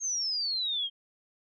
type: exponential sweep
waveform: sine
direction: down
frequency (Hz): 6520 to 3163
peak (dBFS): -28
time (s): 0-0.9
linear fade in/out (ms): 50
effects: none

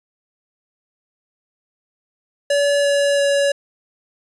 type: tone with pitch steps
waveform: square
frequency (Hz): 571 / 567.7 / 564.4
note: D5 / C#5 / C#5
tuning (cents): -49 / +41 / +31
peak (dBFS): -15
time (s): 2.5-3.52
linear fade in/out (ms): 5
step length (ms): 340
effects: resampled to 24000 Hz

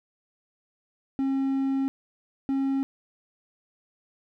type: tone pair in turn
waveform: triangle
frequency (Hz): 270 / 271.1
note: C#4 / C#4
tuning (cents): -45 / -38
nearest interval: unison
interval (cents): 7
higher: second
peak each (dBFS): -21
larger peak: neither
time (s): 1.19-1.88 / 2.49-2.83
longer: first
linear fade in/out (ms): 0
effects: none

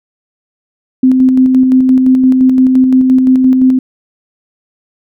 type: tone with tremolo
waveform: sine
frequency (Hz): 258.5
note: C4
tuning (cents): -21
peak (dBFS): -3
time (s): 1.03-3.79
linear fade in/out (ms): 5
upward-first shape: square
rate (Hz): 5.8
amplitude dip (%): 30
effects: none

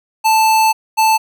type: tone pair in turn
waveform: square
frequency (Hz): 880 / 880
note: A5 / A5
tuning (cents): 0 / 0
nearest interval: unison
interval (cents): 0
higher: neither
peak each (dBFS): -10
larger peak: neither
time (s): 0.24-0.73 / 0.97-1.18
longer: first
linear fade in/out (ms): 20
effects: none

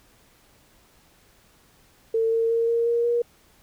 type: tone with pitch steps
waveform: sine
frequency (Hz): 450.8 / 455.5 / 460.3 / 465.1 / 469.9 / 474.9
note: A4 / A#4 / A#4 / A#4 / A#4 / A#4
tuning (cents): +42 / -40 / -22 / -4 / +14 / +32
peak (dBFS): -19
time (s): 2.14-3.22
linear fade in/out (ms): 5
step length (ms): 180
effects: pink hiss -58 dBFS RMS until 3.62 s

